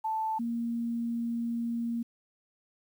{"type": "tone pair in turn", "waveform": "sine", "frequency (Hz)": [880, 233.6], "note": ["A5", "A#3"], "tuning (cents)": [0, 4], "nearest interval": "octave + major seventh", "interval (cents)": 2296, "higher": "first", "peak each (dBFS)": [-28, -29], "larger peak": "first", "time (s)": [[0.04, 0.39], [0.39, 2.03]], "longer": "second", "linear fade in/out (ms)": 10, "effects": ["10-bit"]}